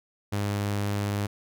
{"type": "tone", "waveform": "sawtooth", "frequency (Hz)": 101.9, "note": "G#2", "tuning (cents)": -32, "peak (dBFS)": -22, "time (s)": [0.32, 1.27], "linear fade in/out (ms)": 10, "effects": []}